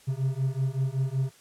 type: beating tone pair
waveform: triangle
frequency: 130.5 / 135.8 Hz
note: C3 / C#3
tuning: -4 / -35 cents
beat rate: 5.3 Hz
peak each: -26 dBFS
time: 0.07-1.31 s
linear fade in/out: 20 ms
effects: white hiss -56 dBFS RMS until 1.4 s + low-pass 10000 Hz 12 dB/octave